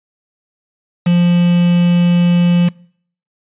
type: tone with quantisation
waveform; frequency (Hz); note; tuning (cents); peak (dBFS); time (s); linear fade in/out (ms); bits
triangle; 174.61; F3; 0; -6; 1.06-2.69; 10; 4
effects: noise-tail reverb RT60 0.6 s tail -25 dB re dry + resampled to 8000 Hz